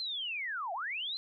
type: linear two-way sweep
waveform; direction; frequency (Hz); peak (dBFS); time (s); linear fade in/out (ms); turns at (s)
sine; down then up; 4186 to 655 to 4186; -34; 0-1.17; 0; 0.73
effects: none